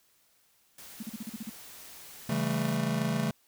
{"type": "noise", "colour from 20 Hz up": "white", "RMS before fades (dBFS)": -48, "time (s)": [0.78, 2.77], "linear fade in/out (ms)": 5}
{"type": "tone bursts", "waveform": "sine", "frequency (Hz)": 220, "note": "A3", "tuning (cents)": 0, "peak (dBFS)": -34, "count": 8, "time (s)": [1, 1.497], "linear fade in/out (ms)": 5, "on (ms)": 28, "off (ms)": 39}
{"type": "chord", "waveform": "square", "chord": "A dominant seventh", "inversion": "first", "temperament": "just", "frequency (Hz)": [137.5, 165, 198, 220], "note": ["C#3", "E3", "G3", "A3"], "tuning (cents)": [-14, 2, 18, 0], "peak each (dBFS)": [-34, -34, -36, -32], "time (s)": [2.29, 3.31], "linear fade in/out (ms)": 5}
{"effects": ["white hiss -67 dBFS RMS until 3.47 s"]}